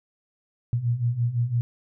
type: beating tone pair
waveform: sine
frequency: 115.9 / 121.8 Hz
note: A#2 / B2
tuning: -10 / -24 cents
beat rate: 5.9 Hz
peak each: -27 / -23 dBFS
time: 0.73-1.61 s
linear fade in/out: 0 ms
effects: none